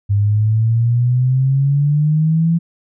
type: exponential sweep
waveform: sine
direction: up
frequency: 100 to 169.1 Hz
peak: -11 dBFS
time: 0.09-2.59 s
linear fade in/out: 20 ms
effects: none